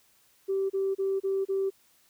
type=tone bursts; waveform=sine; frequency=388 Hz; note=G4; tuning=18 cents flat; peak=-24 dBFS; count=5; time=0.48-1.704 s; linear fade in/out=20 ms; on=220 ms; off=31 ms; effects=tanh soft clip ceiling -20 dBFS + white hiss -64 dBFS RMS until 2.09 s